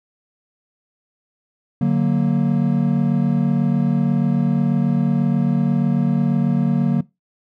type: chord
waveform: triangle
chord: D augmented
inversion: none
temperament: equal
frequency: 146.83 / 185 / 233.1 Hz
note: D3 / F#3 / A#3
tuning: 0 / 0 / 0 cents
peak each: -17 dBFS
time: 1.81-7.01 s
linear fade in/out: 5 ms
effects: noise-tail reverb RT60 0.2 s tail -20 dB re dry